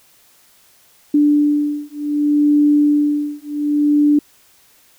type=beating tone pair; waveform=sine; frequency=293.7 / 294.36 Hz; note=D4 / D4; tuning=0 / +4 cents; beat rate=0.66 Hz; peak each=-15 dBFS; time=1.14-4.19 s; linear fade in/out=5 ms; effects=white hiss -52 dBFS RMS until 4.98 s